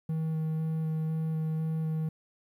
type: tone with vibrato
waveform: triangle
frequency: 158.8 Hz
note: D#3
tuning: 36 cents sharp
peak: -26 dBFS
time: 0.09-2.09 s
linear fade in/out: 5 ms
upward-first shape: square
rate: 2 Hz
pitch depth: 8 cents each way
effects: 11-bit